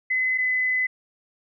sine tone pair in turn, 2030 / 2017 Hz, B6 / B6, +47 / +36 cents, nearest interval unison, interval 11 cents, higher first, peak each -20 dBFS, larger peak neither, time 0.1-0.38 / 0.38-0.87 s, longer second, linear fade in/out 10 ms, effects none

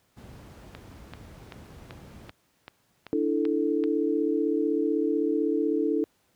brown noise, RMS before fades -41 dBFS, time 0.16-2.31 s, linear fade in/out 20 ms
click train, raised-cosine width 0.3 ms, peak -24 dBFS, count 9, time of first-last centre 0.75-3.839 s, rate 2.59 Hz
sine chord, D suspended second, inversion none, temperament equal, 293.7 / 329.6 / 440 Hz, D4 / E4 / A4, 0 / 0 / 0 cents, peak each -27 dBFS, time 3.13-6.04 s, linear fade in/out 0 ms
effects pink hiss -68 dBFS RMS until 6.35 s + high-pass 80 Hz 12 dB/octave

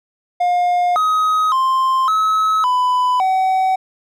triangle tone with pitch steps, 711 / 1262 / 1050 / 1287 / 999 / 756 Hz, F5 / D#6 / C6 / E6 / B5 / F#5, +31 / +24 / +6 / -42 / +20 / +37 cents, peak -11 dBFS, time 0.4-3.76 s, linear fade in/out 10 ms, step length 560 ms, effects none

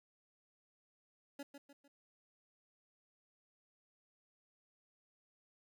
25% pulse tone with echo, 282 Hz, C#4, 30 cents sharp, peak -40 dBFS, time 1.39-1.43 s, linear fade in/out 5 ms, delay 150 ms, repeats 3, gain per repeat -7 dB, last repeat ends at 1.88 s, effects none

